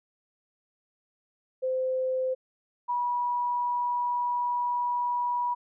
sine tone pair in turn, 517 / 971.7 Hz, C5 / B5, -21 / -28 cents, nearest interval major seventh, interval 1093 cents, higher second, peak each -25 dBFS, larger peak neither, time 1.62-2.35 / 2.88-5.55 s, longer second, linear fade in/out 20 ms, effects none

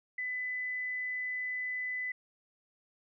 sine tone, 2003 Hz, B6, 24 cents sharp, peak -33 dBFS, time 0.18-2.12 s, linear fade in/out 5 ms, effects none

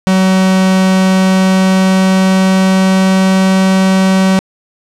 45% pulse tone with pitch glide, 188.4 to 189.93 Hz, F#3 to F#3, +32 to +46 cents, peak -7 dBFS, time 0.07-4.39 s, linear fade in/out 0 ms, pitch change +14 cents, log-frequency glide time 0.89-3.65 s, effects low-pass 9000 Hz 12 dB/octave + 7-bit

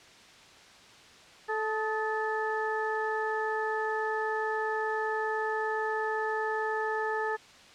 harmonic tone with a mistuned harmonic, 436.3 Hz, A4, 15 cents flat, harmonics 1 / 2 / 3 / 4, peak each -32 / -33 / -38 / -34 dBFS, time 1.48-7.37 s, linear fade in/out 20 ms, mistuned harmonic 3, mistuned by -57 cents, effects white hiss -53 dBFS RMS until 7.74 s + low-pass 5000 Hz 12 dB/octave

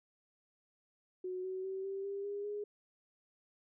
sine tone with pitch steps, 367.8 / 375.1 / 382.5 / 390.1 / 397.9 / 405.7 / 413.8 Hz, F#4 / F#4 / G4 / G4 / G4 / G#4 / G#4, -10 / +24 / -42 / -8 / +26 / -41 / -6 cents, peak -37 dBFS, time 1.24-2.64 s, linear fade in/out 5 ms, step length 200 ms, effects none

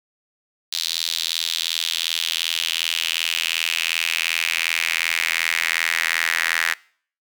sawtooth tone with high-pass filter sweep, 82.7 Hz, E2, 6 cents sharp, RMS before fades -23 dBFS, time 0.72-6.74 s, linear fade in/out 10 ms, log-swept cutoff 4000 to 1800 Hz, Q 3.5, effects noise-tail reverb RT60 0.5 s tail -23 dB re dry

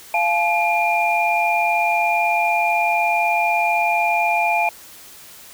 sine tone cluster, 692 / 856 / 2403 Hz, F5 / A5 / D7, -16 / -48 / +39 cents, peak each -20 dBFS, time 0.14-4.69 s, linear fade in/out 2 ms, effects white hiss -42 dBFS RMS until 5.53 s

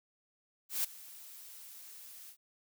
blue noise with ADSR envelope, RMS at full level -31 dBFS, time 0.69-2.37 s, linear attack 150 ms, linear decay 10 ms, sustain -20 dB, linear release 80 ms, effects none

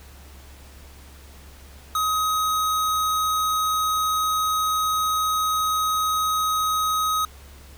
square tone, 1263 Hz, D#6, 26 cents sharp, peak -21 dBFS, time 1.95-7.25 s, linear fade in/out 2 ms, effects added 69 Hz sine -44 dBFS peak until 7.77 s + pink hiss -49 dBFS RMS until 7.77 s

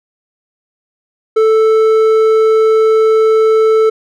sine tone with hard clipping, 440 Hz, A4, in tune, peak -8 dBFS, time 1.36-3.9 s, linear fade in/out 10 ms, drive 6 dB, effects none

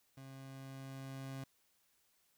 30% pulse tone with level ramp, 134.4 Hz, C3, 47 cents sharp, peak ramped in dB -48 to -40 dBFS, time 0.17-1.44 s, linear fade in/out 5 ms, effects white hiss -75 dBFS RMS until 2.37 s

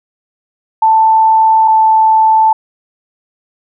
sine tone pair in turn, 884 / 879.6 Hz, A5 / A5, +8 / -1 cents, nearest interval unison, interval 9 cents, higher first, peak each -5 dBFS, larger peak neither, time 0.82-1.68 / 1.68-2.53 s, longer first, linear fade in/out 5 ms, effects none

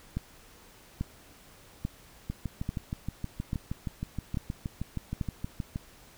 two click trains, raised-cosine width 5 ms, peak -18 / -20 dBFS, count 7 / 23, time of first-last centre 0.17-5.212 / 2.3-5.759 s, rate 1.19 / 6.36 Hz, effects pink hiss -55 dBFS RMS until 6.17 s

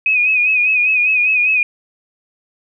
sine tone with vibrato, 2506 Hz, D#7, 12 cents sharp, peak -11 dBFS, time 0.06-1.63 s, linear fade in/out 2 ms, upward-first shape sine, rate 5 Hz, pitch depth 56 cents each way, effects none

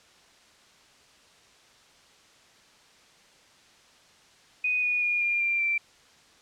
sine tone with pitch steps, 2488 / 2459 / 2431 / 2403 / 2376 / 2348 Hz, D#7 / D#7 / D#7 / D7 / D7 / D7, -1 / -21 / -41 / +39 / +20 / -1 cents, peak -23 dBFS, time 4.64-5.78 s, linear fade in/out 5 ms, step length 190 ms, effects white hiss -57 dBFS RMS until 6.41 s + low-pass 6000 Hz 12 dB/octave

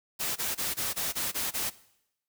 white noise bursts, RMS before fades -31 dBFS, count 8, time 0.19-1.704 s, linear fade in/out 20 ms, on 170 ms, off 22 ms, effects noise-tail reverb RT60 0.8 s tail -19 dB re dry

